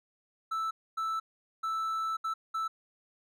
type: tone bursts at uneven times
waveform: triangle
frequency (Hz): 1318.5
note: E6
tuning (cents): 0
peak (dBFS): -28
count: 5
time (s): 0.51-0.71 / 0.97-1.2 / 1.63-2.17 / 2.24-2.34 / 2.54-2.68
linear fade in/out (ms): 10
effects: none